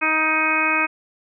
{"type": "harmonic tone", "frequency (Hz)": 313.8, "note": "D#4", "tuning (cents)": 15, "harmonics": [1, 2, 3, 4, 5, 6, 7, 8], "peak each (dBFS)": [-28, -31, -27, -24, -25, -32, -24, -21], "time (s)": [0.01, 0.87], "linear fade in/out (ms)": 20, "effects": []}